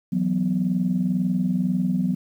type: chord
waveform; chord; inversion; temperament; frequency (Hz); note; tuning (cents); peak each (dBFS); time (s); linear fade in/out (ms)
sine; E suspended second; none; equal; 164.81 / 185 / 246.9; E3 / F#3 / B3; 0 / 0 / 0; -27 / -21 / -25; 0.12-2.15; 10
effects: tanh soft clip ceiling -11 dBFS + 9-bit